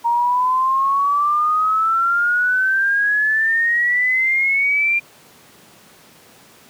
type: exponential sweep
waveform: sine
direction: up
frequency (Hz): 932.3 to 2395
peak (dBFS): -14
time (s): 0.04-5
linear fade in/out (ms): 20
effects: pink hiss -47 dBFS RMS until 6.69 s + high-pass 150 Hz 12 dB/octave